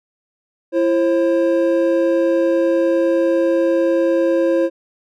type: tone pair together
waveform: triangle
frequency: 336.2 / 534 Hz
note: E4 / C5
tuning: +34 / +35 cents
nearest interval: minor sixth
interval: 801 cents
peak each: -14 dBFS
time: 0.72-4.7 s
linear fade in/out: 50 ms
effects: none